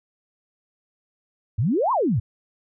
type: exponential two-way sweep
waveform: sine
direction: up then down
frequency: 93.2 to 1108.7 to 93.2 Hz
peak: -18 dBFS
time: 1.58-2.2 s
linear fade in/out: 10 ms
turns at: 1.92 s
effects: none